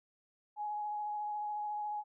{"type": "tone with vibrato", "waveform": "sine", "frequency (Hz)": 838, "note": "G#5", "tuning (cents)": 15, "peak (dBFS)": -35, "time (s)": [0.56, 2.04], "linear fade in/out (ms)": 50, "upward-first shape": "triangle", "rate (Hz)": 14, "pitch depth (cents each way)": 16, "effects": []}